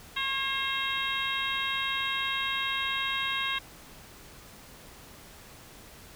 harmonic tone with a mistuned harmonic, 540 Hz, C#5, 45 cents flat, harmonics 2 / 3 / 4 / 5 / 6 / 7, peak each -35 / -35 / -35 / -35 / -35 / -35 dBFS, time 0.16-3.59 s, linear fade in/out 10 ms, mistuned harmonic 4, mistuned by -28 cents, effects pink hiss -50 dBFS RMS until 6.15 s

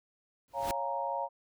pink noise with exponential growth, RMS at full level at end -34 dBFS, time 0.48-0.71 s, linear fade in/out 0 ms, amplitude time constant 50 ms
sine chord, Bb minor seventh, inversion first, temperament equal, 554.4 / 698.5 / 830.6 / 932.3 Hz, Db5 / F5 / Ab5 / Bb5, 0 / 0 / 0 / 0 cents, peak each -37 / -38 / -40 / -34 dBFS, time 0.53-1.29 s, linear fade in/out 50 ms
effects none

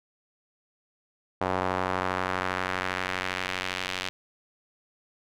sawtooth tone with band-pass filter sweep, 92.5 Hz, F#2, in tune, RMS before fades -30 dBFS, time 1.41-4.09 s, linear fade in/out 0 ms, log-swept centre 850 to 3100 Hz, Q 1.2, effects none

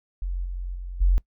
sine tone with level steps, 44.73 Hz, F1, 42 cents sharp, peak -25 / -28 / -31 / -15 dBFS, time 0.22-1.18 s, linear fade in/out 0 ms, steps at 0.44 / 0.74 / 1 s, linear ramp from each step 20 ms, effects noise-tail reverb RT60 0.1 s tail -22 dB re dry

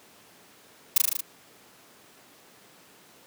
blue noise with echo, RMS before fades -17 dBFS, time 0.96-0.98 s, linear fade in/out 5 ms, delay 38 ms, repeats 6, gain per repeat -2 dB, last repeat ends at 1.208 s, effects pink hiss -54 dBFS RMS until 3.26 s + high-pass 200 Hz 12 dB/octave

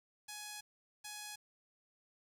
5% pulse tone bursts at uneven times, 838 Hz, G#5, 15 cents sharp, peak -33 dBFS, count 2, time 0.28-0.61 / 1.04-1.36 s, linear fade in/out 10 ms, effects 11-bit

